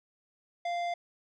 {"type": "tone with tanh clipping", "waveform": "triangle", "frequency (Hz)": 695, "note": "F5", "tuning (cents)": -9, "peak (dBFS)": -32, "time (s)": [0.65, 0.94], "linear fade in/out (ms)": 5, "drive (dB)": 17, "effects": []}